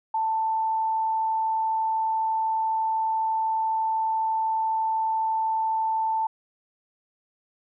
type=tone; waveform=sine; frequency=886 Hz; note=A5; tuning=12 cents sharp; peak=-22 dBFS; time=0.14-6.27 s; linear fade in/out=5 ms; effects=none